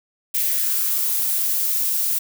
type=noise with high-pass filter sweep; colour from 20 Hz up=violet; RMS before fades=-21 dBFS; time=0.34-2.19 s; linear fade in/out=10 ms; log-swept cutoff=2200 to 250 Hz; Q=2.5; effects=none